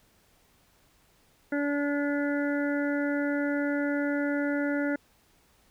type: harmonic tone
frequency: 287.5 Hz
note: D4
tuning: 37 cents flat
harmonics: 1 / 2 / 3 / 5 / 6 / 7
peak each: -27 / -32 / -43 / -35 / -39 / -42 dBFS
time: 1.52-4.96 s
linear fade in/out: 5 ms
effects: pink hiss -64 dBFS RMS until 5.7 s